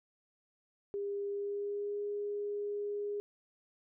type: tone with pitch glide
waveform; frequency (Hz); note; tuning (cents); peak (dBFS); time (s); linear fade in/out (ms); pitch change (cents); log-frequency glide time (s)
sine; 403 to 410.8; G4 to G#4; +48 to -19; -34; 0.94-3.2; 0; +33; 1.29-2.01
effects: none